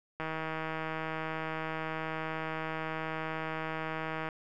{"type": "click train", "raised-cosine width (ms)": 0.5, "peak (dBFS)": -21, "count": 651, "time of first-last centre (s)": [0.2, 4.288], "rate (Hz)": 159, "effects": []}